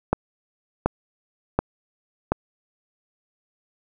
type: click train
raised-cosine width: 1 ms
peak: -4 dBFS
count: 4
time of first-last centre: 0.13-2.32 s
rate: 1.37 Hz
effects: none